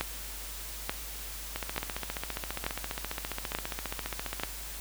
two click trains, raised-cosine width 0.3 ms, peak -13 / -17 dBFS, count 6 / 43, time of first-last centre 0.01-4.435 / 1.56-4.398 s, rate 1.13 / 14.8 Hz, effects added 50 Hz sine -43 dBFS peak until 4.8 s + white hiss -42 dBFS RMS until 4.8 s

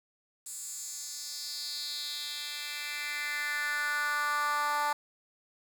10% pulse tone with high-pass filter sweep, 293.7 Hz, D4, in tune, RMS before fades -34 dBFS, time 0.46-4.93 s, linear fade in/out 5 ms, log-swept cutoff 8300 to 910 Hz, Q 3.2, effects 9-bit

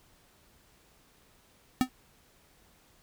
square tone with exponential decay, 255.8 Hz, C4, 39 cents flat, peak -18 dBFS, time 1.81-1.89 s, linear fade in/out 0 ms, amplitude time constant 17 ms, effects pink hiss -63 dBFS RMS until 3.02 s

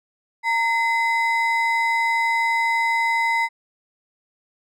triangle ring-modulated tone, 1483 Hz, F#6, 4 cents sharp, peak -13 dBFS, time 0.43-3.49 s, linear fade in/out 50 ms, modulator 560 Hz, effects none

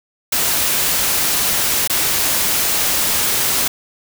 white noise with dropouts, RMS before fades -17 dBFS, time 0.32-3.68 s, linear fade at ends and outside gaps 5 ms, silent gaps 1.876-1.897 s, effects none

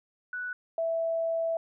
sine tone pair in turn, 1480 / 659.3 Hz, F#6 / E5, 0 / 0 cents, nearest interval octave + major second, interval 1400 cents, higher first, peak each -32 / -26 dBFS, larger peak second, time 0.33-0.53 / 0.78-1.57 s, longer second, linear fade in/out 2 ms, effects none

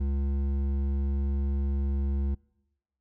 sine tone with hard clipping, 69.2 Hz, C#2, 2 cents flat, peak -27 dBFS, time 0-2.35 s, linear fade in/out 10 ms, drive 9 dB, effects noise-tail reverb RT60 1.0 s tail -25 dB re dry

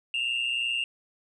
sine tone pair together, 2688 / 2811 Hz, E7 / F7, +33 / +11 cents, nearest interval minor second, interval 78 cents, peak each -28 / -26 dBFS, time 0.14-0.84 s, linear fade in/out 2 ms, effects tanh soft clip ceiling -22 dBFS

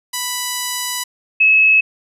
5% pulse / sine tone pair in turn, 987.8 / 2583 Hz, B5 / E7, 0 / -36 cents, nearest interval octave + perfect fourth, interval 1664 cents, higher second, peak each -8 dBFS, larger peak neither, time 0.13-1.04 / 1.4-1.81 s, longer first, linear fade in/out 10 ms, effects resampled to 32000 Hz

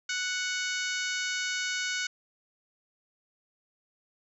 harmonic tone, 740 Hz, F#5, in tune, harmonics 2 / 3 / 4 / 5 / 6 / 7 / 8 / 9 / 10, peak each -33 / -36 / -38 / -40 / -40 / -42 / -40 / -41 / -47 dBFS, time 0.09-2.07 s, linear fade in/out 5 ms, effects none

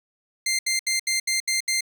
15% pulse tone bursts, 2093 Hz, C7, in tune, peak -15 dBFS, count 7, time 0.46-1.808 s, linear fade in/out 5 ms, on 130 ms, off 73 ms, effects none

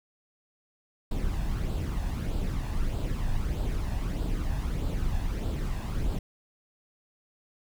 brown noise with flanger, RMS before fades -29 dBFS, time 1.11-6.19 s, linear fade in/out 5 ms, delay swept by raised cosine 0.24 to 1.16 ms, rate 1.6 Hz, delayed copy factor +0.5, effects none

